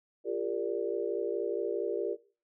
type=chord; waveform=sine; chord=G minor seventh; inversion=third; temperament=equal with one note detuned; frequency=349.2 / 401.6 / 466.2 / 587.3 Hz; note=F4 / G4 / Bb4 / D5; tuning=0 / +42 / 0 / 0 cents; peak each=-36 / -34 / -34 / -38 dBFS; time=0.24-2.17 s; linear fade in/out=50 ms; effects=noise-tail reverb RT60 0.4 s tail -20 dB re dry